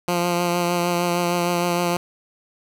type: tone with vibrato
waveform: 10% pulse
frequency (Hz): 174.61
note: F3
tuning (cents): 0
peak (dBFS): -11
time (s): 0.08-1.97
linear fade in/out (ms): 2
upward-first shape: triangle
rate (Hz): 6.5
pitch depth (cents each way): 24
effects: none